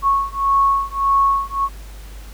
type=beating tone pair; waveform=sine; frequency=1102 / 1103.7 Hz; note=C#6 / C#6; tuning=-11 / -8 cents; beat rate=1.7 Hz; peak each=-17 dBFS; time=0.02-1.69 s; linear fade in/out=50 ms; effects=added 50 Hz sine -33 dBFS peak until 2.33 s + pink hiss -44 dBFS RMS until 2.33 s